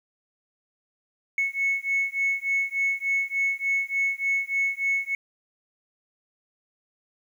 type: beating tone pair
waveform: sine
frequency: 2200 / 2203.4 Hz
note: C#7 / C#7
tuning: -14 / -11 cents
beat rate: 3.4 Hz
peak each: -25 dBFS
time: 1.38-5.15 s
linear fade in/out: 2 ms
effects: tanh soft clip ceiling -17 dBFS + 9-bit